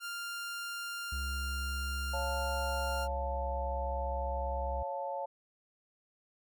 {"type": "tone", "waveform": "sawtooth", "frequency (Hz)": 1396.9, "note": "F6", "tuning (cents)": 0, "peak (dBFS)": -34, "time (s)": [0, 3.08], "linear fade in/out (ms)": 50}
{"type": "tone with pitch glide", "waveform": "triangle", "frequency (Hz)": [67.5, 65.09], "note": ["C#2", "C2"], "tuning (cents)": [-45, -8], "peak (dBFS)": -33, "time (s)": [1.12, 4.83], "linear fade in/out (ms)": 5, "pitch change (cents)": -63, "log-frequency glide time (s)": [2.79, 3.49]}
{"type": "chord", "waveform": "sine", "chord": "Db augmented", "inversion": "none", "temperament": "equal", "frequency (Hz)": [554.4, 698.5, 880], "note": ["Db5", "F5", "A5"], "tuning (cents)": [0, 0, 0], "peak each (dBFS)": [-38, -41, -38], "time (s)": [2.13, 5.26], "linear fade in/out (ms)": 10}
{"effects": []}